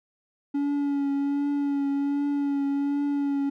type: tone with vibrato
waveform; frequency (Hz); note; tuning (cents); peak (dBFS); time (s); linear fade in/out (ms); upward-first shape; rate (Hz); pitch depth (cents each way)
triangle; 282.8; C#4; +35; -21; 0.54-3.5; 10; triangle; 1.3; 26
effects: none